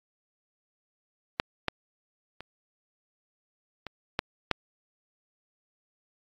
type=clicks; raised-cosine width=0.3 ms; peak=-7 / -10 / -24 / -21 / -9 / -7 dBFS; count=6; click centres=1.399 / 1.683 / 2.406 / 3.867 / 4.191 / 4.513 s; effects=AAC 64 kbps